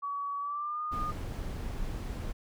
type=tone with pitch glide; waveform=sine; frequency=1134 to 1222.4 Hz; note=C#6 to D#6; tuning=+39 to -31 cents; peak=-32 dBFS; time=0.02-1.12 s; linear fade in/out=20 ms; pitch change=+130 cents; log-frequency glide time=0.39-0.82 s
type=noise; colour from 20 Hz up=brown; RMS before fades=-36 dBFS; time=0.91-2.33 s; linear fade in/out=20 ms
effects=none